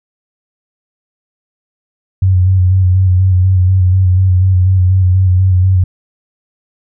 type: tone with vibrato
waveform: sine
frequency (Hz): 92.7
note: F#2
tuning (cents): +4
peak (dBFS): -6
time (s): 2.22-5.84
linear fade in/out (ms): 5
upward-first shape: square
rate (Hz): 4.1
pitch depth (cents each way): 31
effects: none